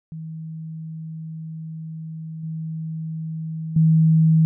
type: tone with level steps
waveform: sine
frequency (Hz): 160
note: D#3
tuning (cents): +49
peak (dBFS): -30 / -26 / -12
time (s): 0.12-4.45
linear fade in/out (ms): 0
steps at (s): 2.43 / 3.76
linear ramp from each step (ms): 5
effects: none